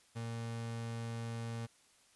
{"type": "tone", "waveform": "35% pulse", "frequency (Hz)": 115.5, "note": "A#2", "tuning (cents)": -16, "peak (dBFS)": -37, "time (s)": [0.15, 1.67], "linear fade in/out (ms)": 20, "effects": ["white hiss -67 dBFS RMS until 2.15 s", "resampled to 24000 Hz"]}